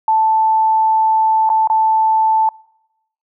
sine tone with dropouts, 880 Hz, A5, in tune, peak -10 dBFS, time 0.08-2.49 s, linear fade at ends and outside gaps 2 ms, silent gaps 1.492-1.5 / 1.674-1.699 s, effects noise-tail reverb RT60 0.9 s tail -26 dB re dry

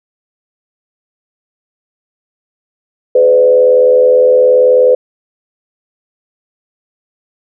sine tone with frequency modulation, 505 Hz, B4, 39 cents sharp, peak -4 dBFS, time 3.15-4.95 s, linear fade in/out 5 ms, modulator 79.1 Hz, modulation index 0.67, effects none

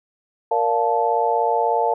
sine chord, Bb major seventh, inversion none, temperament just, 466.2 / 582.7 / 699.2 / 874.1 Hz, Bb4 / D5 / F5 / A5, 0 / -14 / +2 / -12 cents, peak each -22 / -26 / -22 / -20 dBFS, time 0.51-1.94 s, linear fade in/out 5 ms, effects none

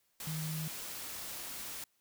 sine tone in noise, 157.1 Hz, D#3, 17 cents sharp, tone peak -36 dBFS, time 0.27-0.68 s, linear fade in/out 2 ms, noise white, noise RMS -43 dBFS, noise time 0.2-1.84 s, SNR +4 dB, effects white hiss -75 dBFS RMS until 2 s

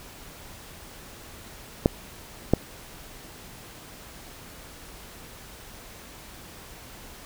clicks, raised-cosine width 2 ms, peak -3 dBFS, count 2, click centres 1.859 / 2.536 s, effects pink hiss -45 dBFS RMS until 7.25 s

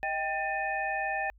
sine tone cluster, 630 / 786 / 1788 / 2494 Hz, D#5 / G5 / A6 / D#7, +21 / +4 / +27 / +3 cents, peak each -37 / -32 / -33 / -37 dBFS, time 0.03-1.3 s, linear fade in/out 0 ms, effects added 50 Hz sine -55 dBFS peak until 1.38 s

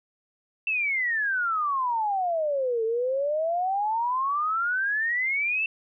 sine exponential two-way sweep, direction down then up, 2691 to 440 to 2691 Hz, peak -23 dBFS, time 0.67-5.66 s, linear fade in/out 2 ms, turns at 2.84 s, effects none

